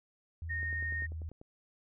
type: tone with pitch glide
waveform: sine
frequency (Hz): 82.41 to 80.02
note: E2 to D#2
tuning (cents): 0 to +49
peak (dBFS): -37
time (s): 0.42-1.29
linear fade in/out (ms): 0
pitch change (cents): -51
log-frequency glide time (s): 0.55-1.08
type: tone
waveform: sine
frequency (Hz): 1847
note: A#6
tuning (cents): -16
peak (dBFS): -34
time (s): 0.49-1.07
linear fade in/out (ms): 20
type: click train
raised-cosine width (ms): 2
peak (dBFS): -38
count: 9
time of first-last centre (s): 0.63-1.414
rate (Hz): 10.2
effects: none